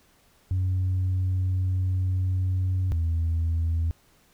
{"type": "tone pair in turn", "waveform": "sine", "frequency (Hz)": [92.7, 82.36], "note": ["F#2", "E2"], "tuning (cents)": [4, -1], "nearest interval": "major second", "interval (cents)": 205, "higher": "first", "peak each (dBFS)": -20, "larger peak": "neither", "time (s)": [[0.51, 2.92], [2.92, 3.91]], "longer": "first", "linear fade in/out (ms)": 0, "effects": ["tanh soft clip ceiling -20 dBFS", "pink hiss -61 dBFS RMS until 4.33 s"]}